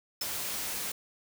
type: tone with exponential decay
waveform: sine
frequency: 5274 Hz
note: E8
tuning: in tune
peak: -29 dBFS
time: 0.21-0.29 s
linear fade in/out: 5 ms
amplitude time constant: 17 ms
type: noise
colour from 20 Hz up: white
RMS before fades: -35 dBFS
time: 0.21-0.92 s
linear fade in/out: 5 ms
effects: none